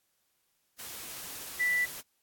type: tone in noise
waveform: sine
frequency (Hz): 1975.5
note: B6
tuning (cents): 0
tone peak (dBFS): -25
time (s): 1.59-1.86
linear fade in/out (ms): 20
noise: white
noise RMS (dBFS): -42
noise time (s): 0.78-2.02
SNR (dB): +14
effects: white hiss -75 dBFS RMS until 2.22 s + AAC 64 kbps